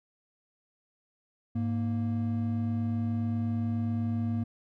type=tone pair together; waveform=triangle; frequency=103.83 / 233.1 Hz; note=G#2 / A#3; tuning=0 / 0 cents; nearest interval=octave + major second; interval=1400 cents; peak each=-28 / -28 dBFS; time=1.55-4.44 s; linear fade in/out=10 ms; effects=none